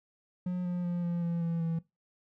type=tone with pitch steps; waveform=triangle; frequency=180 / 177.42 / 174.88 / 172.37 / 169.9 / 167.46 / 165.06 Hz; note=F#3 / F3 / F3 / F3 / F3 / E3 / E3; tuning=-47 / +28 / +3 / -22 / -47 / +28 / +3 cents; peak=-27 dBFS; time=0.46-1.79 s; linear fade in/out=5 ms; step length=190 ms; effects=noise-tail reverb RT60 0.2 s tail -19 dB re dry